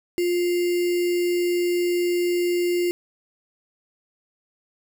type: tone with sample-and-hold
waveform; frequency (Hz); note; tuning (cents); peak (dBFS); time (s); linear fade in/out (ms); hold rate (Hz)
sine; 352.1; F4; +14; -19; 0.18-2.91; 0; 2450
effects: none